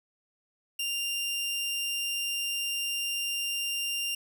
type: tone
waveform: sawtooth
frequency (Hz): 2791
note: F7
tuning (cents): -2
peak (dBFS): -26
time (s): 0.79-4.15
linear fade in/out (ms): 5
effects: none